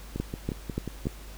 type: two click trains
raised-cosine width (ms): 3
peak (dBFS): -15 / -19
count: 4 / 6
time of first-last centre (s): 0.2-1.07 / 0.16-1.056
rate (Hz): 3.45 / 5.58
effects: added 50 Hz sine -42 dBFS peak until 1.37 s + pink hiss -49 dBFS RMS until 1.37 s